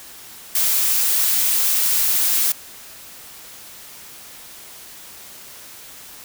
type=noise; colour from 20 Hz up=blue; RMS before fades=-18 dBFS; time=0.55-2.52 s; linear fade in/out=2 ms; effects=white hiss -40 dBFS RMS until 6.24 s